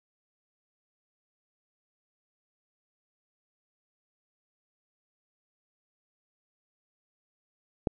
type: click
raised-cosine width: 2 ms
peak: -12 dBFS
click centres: 7.872 s
effects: none